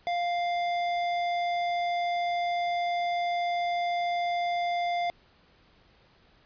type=tone with hard clipping; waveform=sine; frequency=698.5 Hz; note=F5; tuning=in tune; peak=-28 dBFS; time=0.07-5.1 s; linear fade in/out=0 ms; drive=13 dB; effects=pink hiss -61 dBFS RMS until 6.45 s + resampled to 11025 Hz